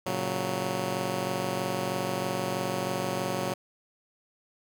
10% pulse chord, F# major, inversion first, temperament just, 115.62 / 138.75 / 185 Hz, A#2 / C#3 / F#3, -14 / +2 / 0 cents, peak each -27 / -27 / -23 dBFS, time 0.06-3.54 s, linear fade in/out 5 ms, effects none

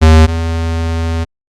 square tone pair in turn, 79.4 / 82.37 Hz, D#2 / E2, +36 / -1 cents, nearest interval minor second, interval 63 cents, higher second, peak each -3 / -14 dBFS, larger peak first, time 0.01-0.27 / 0.27-1.25 s, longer second, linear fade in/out 20 ms, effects low-pass 7000 Hz 12 dB/octave + Opus 48 kbps

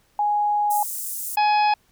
sine tone, 830.6 Hz, G#5, in tune, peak -18 dBFS, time 0.19-0.83 s, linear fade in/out 2 ms
pink high-pass noise, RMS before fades -30 dBFS, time 0.7-1.36 s, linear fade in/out 10 ms, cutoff 8100 Hz, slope 24 dB/octave
harmonic tone, 840 Hz, G#5, 19 cents sharp, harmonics 1 / 2 / 3 / 4 / 5 / 6, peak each -16 / -33 / -27 / -37 / -38 / -34 dBFS, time 1.37-1.74 s, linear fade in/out 5 ms
effects pink hiss -62 dBFS RMS until 1.91 s

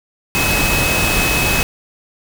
sine tone in noise, 2563 Hz, E7, 49 cents flat, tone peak -18 dBFS, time 0.35-1.63 s, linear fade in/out 0 ms, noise pink, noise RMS -17 dBFS, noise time 0.35-1.63 s, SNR -4 dB, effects none

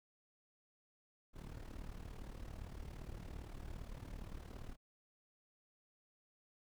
brown noise with amplitude modulation, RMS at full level -45 dBFS, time 1.33-4.77 s, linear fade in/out 50 ms, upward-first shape sine, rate 37.5 Hz, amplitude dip 75%, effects none

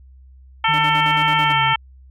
harmonic tone, 447.1 Hz, A4, 28 cents sharp, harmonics 2 / 3 / 4 / 5 / 6 / 7, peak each -18 / -21 / -25 / -22 / -27 / -23 dBFS, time 0.64-1.76 s, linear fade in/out 5 ms
triangle tone with pitch glide, 153.8 to 137.81 Hz, D#3 to C#3, -20 to -10 cents, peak -23 dBFS, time 0.68-1.74 s, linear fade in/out 10 ms, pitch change -190 cents, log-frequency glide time 1.41-1.62 s
sawtooth tone with tremolo, 297.3 Hz, D4, 21 cents sharp, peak -26 dBFS, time 0.73-1.53 s, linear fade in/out 10 ms, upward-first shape square, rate 9.1 Hz, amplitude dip 80%
effects added 65 Hz sine -42 dBFS peak until 2.1 s

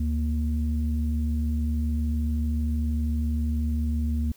sine tone pair together, 73.42 / 233.1 Hz, D2 / A#3, 0 / 0 cents, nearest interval octave + minor sixth, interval 2000 cents, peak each -23 / -29 dBFS, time 0-4.32 s, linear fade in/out 5 ms, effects tanh soft clip ceiling -15 dBFS + white hiss -57 dBFS RMS until 4.36 s

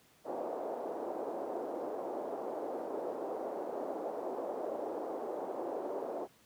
white band-pass noise, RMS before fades -39 dBFS, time 0.24-6.28 s, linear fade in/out 50 ms, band 320 to 690 Hz, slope 24 dB/octave, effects pink hiss -65 dBFS RMS until 6.45 s + high-pass 100 Hz 12 dB/octave

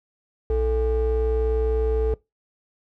triangle ring-modulated tone, 189.2 Hz, F#3, 39 cents sharp, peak -14 dBFS, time 0.5-2.14 s, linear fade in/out 2 ms, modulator 249 Hz, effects noise-tail reverb RT60 0.2 s tail -22 dB re dry

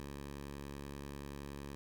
10% pulse tone, 70.5 Hz, C#2, 30 cents sharp, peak -36 dBFS, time 0-1.75 s, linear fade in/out 0 ms, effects none

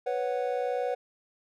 triangle chord, B suspended second, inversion none, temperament equal, 493.9 / 554.4 / 740 Hz, B4 / C#5 / F#5, 0 / 0 / 0 cents, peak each -28 / -31 / -31 dBFS, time 0.06-0.95 s, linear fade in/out 10 ms, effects none

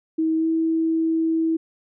sine tone with pitch glide, 320 to 324.5 Hz, D#4 to E4, +49 to -27 cents, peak -18 dBFS, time 0.18-1.57 s, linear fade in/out 10 ms, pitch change +24 cents, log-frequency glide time 0.37-0.47 s, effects none

